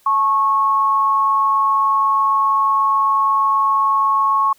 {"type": "tone pair together", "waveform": "sine", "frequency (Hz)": [871.5, 1098], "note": ["A5", "C#6"], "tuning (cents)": [-17, -17], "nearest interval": "major third", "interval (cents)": 400, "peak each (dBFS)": [-23, -13], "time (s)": [0.06, 4.53], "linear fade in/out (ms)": 5, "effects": ["white hiss -55 dBFS RMS until 4.58 s"]}